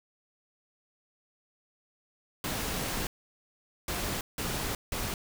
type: noise bursts at uneven times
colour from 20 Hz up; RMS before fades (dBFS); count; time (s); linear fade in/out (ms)
pink; -33; 4; 2.44-3.07 / 3.88-4.21 / 4.38-4.75 / 4.92-5.14; 2
effects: none